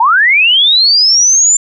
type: linear sweep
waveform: sine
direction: up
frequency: 858 to 7230 Hz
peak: -5 dBFS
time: 0-1.57 s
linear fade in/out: 5 ms
effects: none